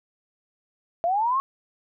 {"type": "linear sweep", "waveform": "sine", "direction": "up", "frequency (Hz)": [659.3, 1108.7], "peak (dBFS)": -20, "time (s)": [1.04, 1.4], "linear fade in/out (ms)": 0, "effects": []}